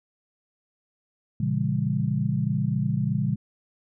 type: chord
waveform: sine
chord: A# diminished seventh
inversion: none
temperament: just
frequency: 116.54 / 139.85 / 167.82 / 201.4 Hz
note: A#2 / C#3 / E3 / G3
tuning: 0 / +16 / +31 / +47 cents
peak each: -28 / -26 / -29 / -28 dBFS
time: 1.4-3.36 s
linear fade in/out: 5 ms
effects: none